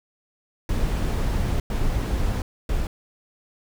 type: noise bursts at uneven times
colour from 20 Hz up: brown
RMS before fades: -23 dBFS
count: 3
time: 0.69-1.6 / 1.7-2.42 / 2.69-2.87 s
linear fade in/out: 2 ms
effects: none